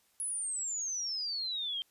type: exponential sweep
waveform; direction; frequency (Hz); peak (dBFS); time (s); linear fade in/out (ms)
sine; down; 10548 to 3136; -33; 0.2-1.82; 0
effects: white hiss -70 dBFS RMS until 1.9 s + resampled to 32000 Hz